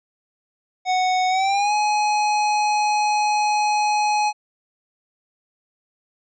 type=tone with pitch glide; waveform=square; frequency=740 to 840.3 Hz; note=F#5 to G#5; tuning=0 to +20 cents; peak=-18 dBFS; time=0.85-4.33 s; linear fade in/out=50 ms; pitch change=+220 cents; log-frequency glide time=1.29-1.73 s; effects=resampled to 16000 Hz